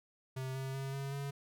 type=tone with pitch steps; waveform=square; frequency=131.2 / 133.34 / 135.51 / 137.72 / 139.97 Hz; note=C3 / C3 / C#3 / C#3 / C#3; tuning=+5 / +33 / -39 / -11 / +17 cents; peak=-38 dBFS; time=0.36-1.31 s; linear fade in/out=10 ms; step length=190 ms; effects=none